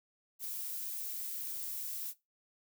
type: noise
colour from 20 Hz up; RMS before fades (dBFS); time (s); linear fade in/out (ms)
violet; -40; 0.39-2.14; 50
effects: noise-tail reverb RT60 0.2 s tail -17 dB re dry